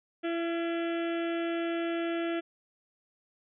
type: harmonic tone with a mistuned harmonic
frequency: 336 Hz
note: E4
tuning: 33 cents sharp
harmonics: 1 / 2 / 4 / 5 / 6 / 7 / 8 / 9 / 10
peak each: -30 / -36 / -42 / -44 / -46 / -47 / -48 / -49 / -50 dBFS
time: 0.23-2.41 s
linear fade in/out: 20 ms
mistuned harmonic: 4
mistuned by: +22 cents
effects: none